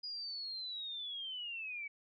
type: linear sweep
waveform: sine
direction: down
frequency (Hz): 4926 to 2252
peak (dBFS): -40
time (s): 0.03-1.88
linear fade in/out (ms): 10
effects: none